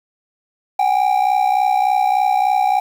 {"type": "ring-modulated tone", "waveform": "triangle", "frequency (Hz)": 784, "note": "G5", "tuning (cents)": 0, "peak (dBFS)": -8, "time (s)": [0.79, 2.8], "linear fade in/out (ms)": 5, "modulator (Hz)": 31.7, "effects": ["7-bit"]}